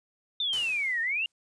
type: exponential two-way sweep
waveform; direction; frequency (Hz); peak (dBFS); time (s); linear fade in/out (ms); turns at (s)
sine; down then up; 3644 to 1800 to 2878; -26; 0.4-1.26; 2; 1.01
type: noise with exponential decay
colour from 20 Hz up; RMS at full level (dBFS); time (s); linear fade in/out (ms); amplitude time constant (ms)
white; -37; 0.53-1.32; 1; 170
effects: resampled to 22050 Hz